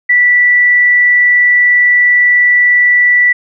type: tone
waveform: sine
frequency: 1963 Hz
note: B6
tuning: 11 cents flat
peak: -5 dBFS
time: 0.09-3.33 s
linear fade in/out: 10 ms
effects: none